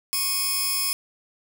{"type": "tone cluster", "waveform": "5% pulse", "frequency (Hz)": [1097, 2487, 5210], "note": ["C#6", "D#7", "E8"], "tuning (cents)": [-18, -1, -21], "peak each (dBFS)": -19, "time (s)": [0.13, 0.93], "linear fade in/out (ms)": 0, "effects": []}